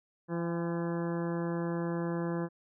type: harmonic tone with a mistuned harmonic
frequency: 170 Hz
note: F3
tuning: 46 cents flat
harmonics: 1 / 2 / 3 / 4 / 5 / 6 / 7 / 8 / 9 / 10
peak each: -33 / -35 / -39 / -47 / -47 / -45 / -51 / -52 / -51 / -50 dBFS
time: 0.28-2.49 s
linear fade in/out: 50 ms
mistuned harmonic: 5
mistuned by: -41 cents
effects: none